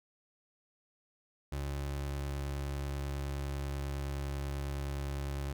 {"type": "tone", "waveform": "30% pulse", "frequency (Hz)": 69.9, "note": "C#2", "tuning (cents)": 15, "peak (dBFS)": -32, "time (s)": [1.52, 5.53], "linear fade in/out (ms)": 5, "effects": []}